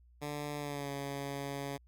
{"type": "tone with pitch glide", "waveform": "10% pulse", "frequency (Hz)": [146.83, 140.12], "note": ["D3", "C#3"], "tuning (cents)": [0, 19], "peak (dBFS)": -29, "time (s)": [0.21, 1.78], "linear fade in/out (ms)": 20, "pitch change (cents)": -81, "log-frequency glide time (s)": [0.57, 0.91], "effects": ["added 60 Hz sine -59 dBFS peak until 1.87 s"]}